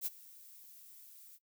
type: noise with ADSR envelope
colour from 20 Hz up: violet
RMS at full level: -34 dBFS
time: 0.01-1.39 s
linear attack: 53 ms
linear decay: 25 ms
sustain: -22 dB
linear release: 44 ms
effects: noise-tail reverb RT60 0.1 s tail -19 dB re dry